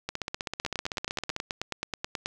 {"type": "two click trains", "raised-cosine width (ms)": 0.2, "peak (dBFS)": [-14, -13], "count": [21, 16], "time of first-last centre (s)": [[0.09, 1.364], [0.65, 2.259]], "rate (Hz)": [15.7, 9.32], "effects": []}